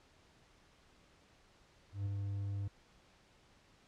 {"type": "tone with ADSR envelope", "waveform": "triangle", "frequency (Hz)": 99.8, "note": "G2", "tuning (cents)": 32, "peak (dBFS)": -31, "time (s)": [1.92, 2.68], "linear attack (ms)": 140, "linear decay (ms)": 10, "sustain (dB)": -3, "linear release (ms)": 6, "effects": ["pink hiss -66 dBFS RMS until 3.87 s", "low-pass 6000 Hz 12 dB/octave"]}